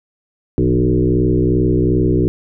sine tone with frequency modulation, 230.6 Hz, A#3, 19 cents flat, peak -11 dBFS, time 0.58-2.28 s, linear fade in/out 0 ms, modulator 62.7 Hz, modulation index 2.8, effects none

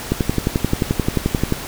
click train, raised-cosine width 3 ms, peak -3 dBFS, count 17, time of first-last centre 0.12-1.524 s, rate 11.4 Hz, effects pink hiss -30 dBFS RMS until 1.67 s

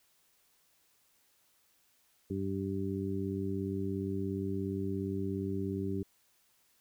harmonic tone, 97.1 Hz, G2, 16 cents flat, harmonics 1 / 2 / 3 / 4, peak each -38 / -37 / -38 / -38 dBFS, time 2.3-6.03 s, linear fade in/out 5 ms, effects white hiss -70 dBFS RMS until 6.8 s

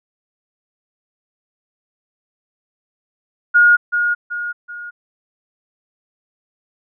sine tone with echo, 1433 Hz, F6, 44 cents sharp, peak -7 dBFS, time 3.54-3.77 s, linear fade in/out 20 ms, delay 380 ms, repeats 3, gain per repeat -7 dB, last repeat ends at 4.91 s, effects none

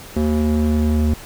square tone with band-pass filter sweep, 76 Hz, D#2, 40 cents flat, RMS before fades -17 dBFS, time 0.16-1.14 s, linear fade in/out 5 ms, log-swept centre 290 to 160 Hz, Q 1.3, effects pink hiss -38 dBFS RMS until 1.25 s

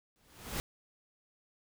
pink noise with exponential growth, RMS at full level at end -34 dBFS, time 0.16-0.6 s, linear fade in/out 0 ms, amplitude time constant 94 ms, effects none

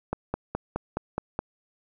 click train, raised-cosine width 1 ms, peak -13 dBFS, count 7, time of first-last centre 0.13-1.391 s, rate 4.76 Hz, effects none

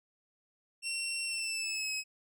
20% pulse tone with pitch glide, 2724 to 2556 Hz, F7 to D#7, -44 to +46 cents, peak -28 dBFS, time 0.82-2.04 s, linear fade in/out 50 ms, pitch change -110 cents, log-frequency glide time 1.25-1.92 s, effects none

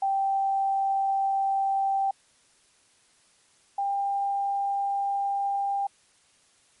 sine tone pair in turn, 782 / 796.6 Hz, G5 / G5, -4 / +28 cents, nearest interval unison, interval 32 cents, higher second, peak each -22 / -24 dBFS, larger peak first, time 0.02-2.11 / 3.78-5.87 s, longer neither, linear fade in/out 5 ms, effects white hiss -62 dBFS RMS until 6.8 s + MP3 48 kbps

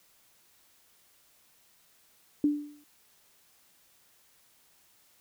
sine tone with exponential decay, 293.7 Hz, D4, in tune, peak -19 dBFS, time 2.44-2.84 s, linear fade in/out 2 ms, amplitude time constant 85 ms, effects white hiss -64 dBFS RMS until 5.2 s

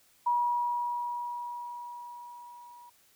sine tone with level ramp, 963 Hz, B5, 44 cents flat, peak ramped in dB -23 to -49 dBFS, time 0.26-2.9 s, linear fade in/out 10 ms, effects white hiss -64 dBFS RMS until 3.15 s

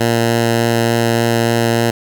10% pulse tone with vibrato, 116.3 Hz, A#2, 4 cents flat, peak -4 dBFS, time 0-1.91 s, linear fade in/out 10 ms, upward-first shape triangle, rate 3.4 Hz, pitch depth 8 cents each way, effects 7-bit

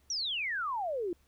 sine exponential sweep, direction down, 5920 to 330 Hz, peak -31 dBFS, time 0.1-1.13 s, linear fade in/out 2 ms, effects added 69 Hz sine -65 dBFS peak until 1.27 s + pink hiss -70 dBFS RMS until 1.27 s

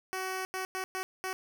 10% pulse tone bursts at uneven times, 375.9 Hz, F#4, 27 cents sharp, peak -25 dBFS, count 5, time 0.13-0.45 / 0.54-0.65 / 0.75-0.84 / 0.95-1.03 / 1.24-1.33 s, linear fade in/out 0 ms, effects none

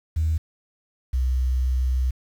sine tone pair in turn, 79.3 / 63.84 Hz, D#2 / C2, +33 / -42 cents, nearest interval major third, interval 375 cents, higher first, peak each -18 dBFS, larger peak neither, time 0.16-0.38 / 1.13-2.11 s, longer second, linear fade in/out 10 ms, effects tanh soft clip ceiling -15 dBFS + 8-bit

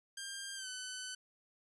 10% pulse tone with pitch glide, 1597 to 1510 Hz, G6 to F#6, +32 to +35 cents, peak -33 dBFS, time 0.17-1.15 s, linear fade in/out 5 ms, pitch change -97 cents, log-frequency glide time 0.55-0.68 s, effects resampled to 24000 Hz

